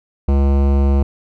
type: tone with hard clipping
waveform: sine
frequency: 69.3 Hz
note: C#2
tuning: in tune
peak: -13 dBFS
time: 0.28-1.03 s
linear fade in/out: 5 ms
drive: 18 dB
effects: none